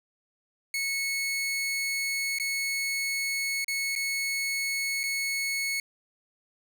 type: tone with dropouts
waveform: sawtooth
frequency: 2200 Hz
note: C#7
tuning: 14 cents flat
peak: -24 dBFS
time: 0.74-5.8 s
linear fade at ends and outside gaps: 2 ms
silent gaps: 2.386-2.398 / 3.645-3.681 / 3.953-3.96 / 5.033-5.037 s
effects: none